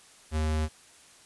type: tone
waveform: square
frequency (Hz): 77.78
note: D#2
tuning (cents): 0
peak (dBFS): -26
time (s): 0.31-0.69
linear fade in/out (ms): 50
effects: white hiss -55 dBFS RMS until 1.25 s + resampled to 24000 Hz